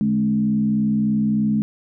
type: tone with frequency modulation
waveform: sine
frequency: 212.9 Hz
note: G#3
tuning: 43 cents sharp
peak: -16 dBFS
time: 0.01-1.62 s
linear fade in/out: 0 ms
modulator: 63.3 Hz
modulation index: 0.65
effects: none